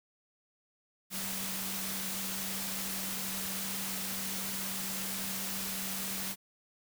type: tone in noise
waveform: sine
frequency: 192 Hz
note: G3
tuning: 36 cents flat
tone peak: -43 dBFS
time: 1.1-6.36 s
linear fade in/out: 50 ms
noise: white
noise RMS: -37 dBFS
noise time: 1.1-6.36 s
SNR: -9 dB
effects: none